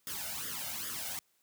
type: noise with flanger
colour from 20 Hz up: white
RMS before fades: -39 dBFS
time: 0.07-1.19 s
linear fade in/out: 0 ms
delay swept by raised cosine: 0.59 to 1.4 ms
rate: 2.5 Hz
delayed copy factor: +0.8
effects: white hiss -73 dBFS RMS until 1.42 s + high-pass 80 Hz 12 dB/octave